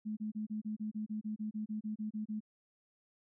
sine tone bursts, 214.2 Hz, A3, 46 cents flat, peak -35 dBFS, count 16, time 0.05-2.405 s, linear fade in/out 20 ms, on 120 ms, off 29 ms, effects none

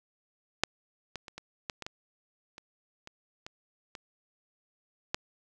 clicks, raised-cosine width 0.2 ms, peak -6 / -20 / -26 / -24 / -16 / -22 / -20 / -28 / -27 / -24 / -24 / -11 dBFS, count 12, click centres 0.636 / 1.157 / 1.282 / 1.38 / 1.698 / 1.823 / 1.865 / 2.581 / 3.074 / 3.465 / 3.952 / 5.145 s, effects none

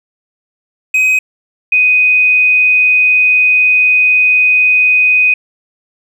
triangle / sine tone pair in turn, 2520 / 2498 Hz, D#7 / D#7, +21 / +6 cents, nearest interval unison, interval 15 cents, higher first, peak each -6 dBFS, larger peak neither, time 0.94-1.19 / 1.72-5.34 s, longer second, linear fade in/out 5 ms, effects 8-bit

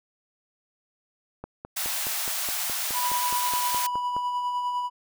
click train, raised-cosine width 1 ms, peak -22 dBFS, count 14, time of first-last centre 1.44-4.165 s, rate 4.77 Hz
white high-pass noise, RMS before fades -29 dBFS, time 1.76-3.87 s, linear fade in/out 10 ms, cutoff 620 Hz, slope 48 dB/octave
triangle tone with tremolo, 983 Hz, B5, 8 cents flat, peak -22 dBFS, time 2.93-4.9 s, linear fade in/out 50 ms, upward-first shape sine, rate 9.9 Hz, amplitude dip 35%
effects none

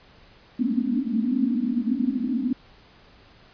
pink band-pass noise, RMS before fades -24 dBFS, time 0.59-2.53 s, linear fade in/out 5 ms, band 220 to 280 Hz, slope 96 dB/octave, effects pink hiss -53 dBFS RMS until 3.53 s + resampled to 11025 Hz

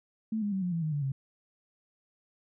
sine tone with pitch steps, 220 / 205.3 / 191.52 / 178.7 / 166.73 / 155.56 / 145.15 / 135.43 Hz, A3 / G#3 / G3 / F3 / E3 / D#3 / D3 / C#3, 0 / -20 / -40 / +40 / +20 / 0 / -20 / -40 cents, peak -28 dBFS, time 0.32-1.12 s, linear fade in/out 5 ms, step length 100 ms, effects none

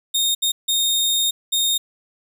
sawtooth tone bursts at uneven times, 3687 Hz, A#7, 20 cents flat, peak -14 dBFS, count 4, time 0.14-0.35 / 0.42-0.52 / 0.68-1.31 / 1.52-1.78 s, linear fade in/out 10 ms, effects 9-bit

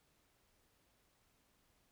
silence, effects pink hiss -75 dBFS RMS until 1.91 s

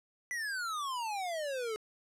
square exponential sweep, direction down, 2000 to 422.4 Hz, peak -35 dBFS, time 0.31-1.76 s, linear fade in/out 0 ms, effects low-pass 11000 Hz 12 dB/octave + 12-bit

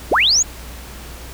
sine linear sweep, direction up, 170.6 to 7040 Hz, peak -11 dBFS, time 0.11-0.43 s, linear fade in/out 10 ms, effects added 60 Hz sine -34 dBFS peak until 1.33 s + pink hiss -37 dBFS RMS until 1.33 s

